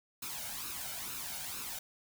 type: noise with flanger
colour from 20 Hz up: white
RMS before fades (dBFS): -41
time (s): 0.22-1.79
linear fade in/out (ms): 5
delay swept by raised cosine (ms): 0.75 to 1.37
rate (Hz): 2.2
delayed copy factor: +0.65
effects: none